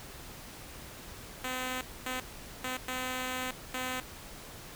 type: tone bursts at uneven times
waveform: 5% pulse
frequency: 255.5 Hz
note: C4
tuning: 41 cents flat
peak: -22 dBFS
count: 5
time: 1.44-1.81 / 2.06-2.2 / 2.64-2.77 / 2.88-3.51 / 3.74-4 s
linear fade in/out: 2 ms
effects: pink hiss -47 dBFS RMS until 4.75 s